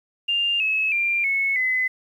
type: tone with pitch steps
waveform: sine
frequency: 2800 / 2582 / 2382 / 2197 / 2026 Hz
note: F7 / E7 / D7 / C#7 / B6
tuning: +4 / -37 / +24 / -16 / +44 cents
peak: -19 dBFS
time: 0.28-1.88 s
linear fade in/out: 10 ms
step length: 320 ms
effects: 9-bit